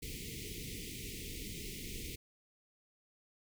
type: band-stop noise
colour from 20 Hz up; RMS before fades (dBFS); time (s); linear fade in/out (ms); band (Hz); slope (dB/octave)
pink; -44; 0.02-2.16; 10; 470 to 2000; 96
effects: none